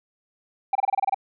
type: tone bursts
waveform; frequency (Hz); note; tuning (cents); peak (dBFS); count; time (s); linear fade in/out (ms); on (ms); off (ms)
sine; 784; G5; 0; -15; 9; 0.73-1.145; 5; 23; 26
effects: tanh soft clip ceiling -17 dBFS